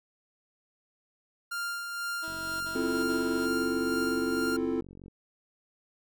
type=tone with tremolo; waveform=45% pulse; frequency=1396.9 Hz; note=F6; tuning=in tune; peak=-31 dBFS; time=1.51-4.57 s; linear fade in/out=10 ms; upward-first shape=sine; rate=2.1 Hz; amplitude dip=40%
type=tone bursts; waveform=15% pulse; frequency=323.8 Hz; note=E4; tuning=31 cents flat; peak=-35 dBFS; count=3; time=2.22-3.47 s; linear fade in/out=20 ms; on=390 ms; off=40 ms
type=click train; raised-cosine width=3 ms; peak=-35 dBFS; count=131; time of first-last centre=2.28-5.082 s; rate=46.4 Hz
type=chord; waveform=triangle; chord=F major seventh; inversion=second; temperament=equal; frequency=261.6 / 329.6 / 349.2 / 440 Hz; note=C4 / E4 / F4 / A4; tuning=0 / 0 / 0 / 0 cents; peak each=-29 / -31 / -32 / -32 dBFS; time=2.75-4.81 s; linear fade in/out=5 ms
effects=none